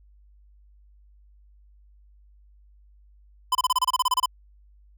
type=tone bursts; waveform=square; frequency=1013 Hz; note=B5; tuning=44 cents sharp; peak=-19 dBFS; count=13; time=3.52-4.259 s; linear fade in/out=5 ms; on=31 ms; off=28 ms; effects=added 50 Hz sine -52 dBFS peak until 4.97 s